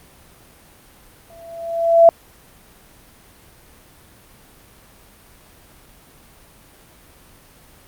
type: tone with exponential growth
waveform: sine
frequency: 670 Hz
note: E5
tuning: 28 cents sharp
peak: -3 dBFS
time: 1.3-2.09 s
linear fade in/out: 1 ms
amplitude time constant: 170 ms
effects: pink hiss -48 dBFS RMS until 7.87 s + Opus 32 kbps